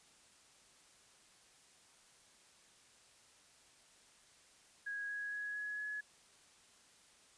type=tone with pitch steps; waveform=sine; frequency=1651 / 1661.5 / 1672.1 / 1682.8 / 1693.5 Hz; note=G#6 / G#6 / G#6 / G#6 / G#6; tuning=-11 / 0 / +11 / +22 / +33 cents; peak=-39 dBFS; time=4.86-6.01 s; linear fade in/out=10 ms; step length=230 ms; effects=white hiss -65 dBFS RMS until 7.37 s + resampled to 22050 Hz